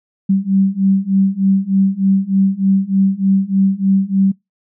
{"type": "beating tone pair", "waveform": "sine", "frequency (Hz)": [192.1, 195.4], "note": ["G3", "G3"], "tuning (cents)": [-35, -5], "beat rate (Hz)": 3.3, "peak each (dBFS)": [-15, -14], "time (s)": [0.29, 4.32], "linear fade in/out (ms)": 10, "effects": ["noise-tail reverb RT60 0.2 s tail -26 dB re dry"]}